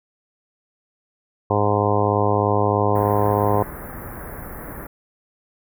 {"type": "harmonic tone", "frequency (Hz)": 103.2, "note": "G#2", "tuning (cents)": -10, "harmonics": [1, 2, 3, 4, 5, 6, 7, 8, 9, 10], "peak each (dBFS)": [-22, -28, -27, -23, -24, -28, -25, -28, -26, -26], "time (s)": [1.5, 3.63], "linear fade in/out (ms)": 5}
{"type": "band-stop noise", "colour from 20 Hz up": "pink", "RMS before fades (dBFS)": -34, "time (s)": [2.95, 4.87], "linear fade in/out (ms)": 5, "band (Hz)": [1900, 11000], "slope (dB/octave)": 48}
{"effects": []}